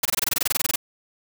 white noise bursts, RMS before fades -21 dBFS, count 16, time 0.03-0.759 s, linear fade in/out 5 ms, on 24 ms, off 23 ms, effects none

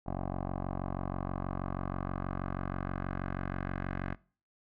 10% pulse tone with low-pass filter sweep, 46.25 Hz, F#1, in tune, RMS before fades -36 dBFS, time 0.06-4.15 s, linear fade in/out 10 ms, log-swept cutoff 850 to 1700 Hz, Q 2.4, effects noise-tail reverb RT60 0.4 s tail -22 dB re dry

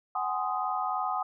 sine chord, Ab dominant seventh, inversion third, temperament just, 747.5 / 830.6 / 1038.3 / 1245.9 Hz, Gb5 / Ab5 / C6 / Eb6, +17 / 0 / -14 / +2 cents, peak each -32 / -34 / -36 / -32 dBFS, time 0.15-1.23 s, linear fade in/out 5 ms, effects none

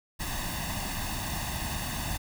pink noise with comb filter, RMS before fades -33 dBFS, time 0.19-2.18 s, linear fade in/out 20 ms, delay 1.1 ms, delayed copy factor +0.75, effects none

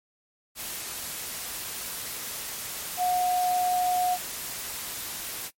sine tone in noise, 725 Hz, F#5, 35 cents flat, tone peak -22 dBFS, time 2.97-4.18 s, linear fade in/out 50 ms, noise white, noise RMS -35 dBFS, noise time 0.55-5.51 s, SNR +10 dB, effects noise-tail reverb RT60 0.1 s tail -23 dB re dry + MP3 64 kbps

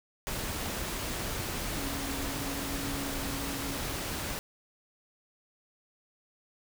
sine tone in noise, 277.2 Hz, C#4, in tune, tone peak -38 dBFS, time 1.77-3.77 s, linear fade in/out 0 ms, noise pink, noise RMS -35 dBFS, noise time 0.27-4.39 s, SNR -6 dB, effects none

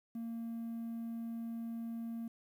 triangle tone, 230 Hz, A#3, 23 cents flat, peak -36 dBFS, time 0.15-2.28 s, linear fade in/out 5 ms, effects tanh soft clip ceiling -32 dBFS + 11-bit

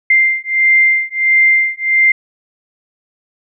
sine beating tone pair, 2093 / 2094.5 Hz, C7 / C7, 0 / +1 cents, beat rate 1.5 Hz, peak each -12 dBFS, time 0.1-2.12 s, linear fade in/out 5 ms, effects none

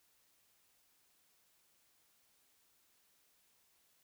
silence, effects white hiss -73 dBFS RMS until 4.03 s

